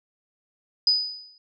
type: tone with exponential decay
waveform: sine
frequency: 4978 Hz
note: D#8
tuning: in tune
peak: -14 dBFS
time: 0.87-1.38 s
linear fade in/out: 2 ms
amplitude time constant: 110 ms
effects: none